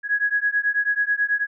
sine beating tone pair, 1661.2 / 1670.4 Hz, G#6 / G#6, 0 / +10 cents, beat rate 9.2 Hz, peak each -22 dBFS, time 0.03-1.47 s, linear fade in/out 50 ms, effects none

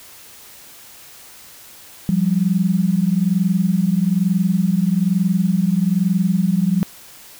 sine tone pair together, 174.61 / 195.73 Hz, F3 / G3, 0 / -2 cents, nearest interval major second, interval 198 cents, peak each -17 dBFS, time 2.09-6.83 s, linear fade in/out 0 ms, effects white hiss -42 dBFS RMS until 7.39 s

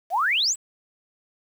sine exponential sweep, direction up, 634 to 8380 Hz, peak -19 dBFS, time 0.1-0.56 s, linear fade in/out 50 ms, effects 8-bit

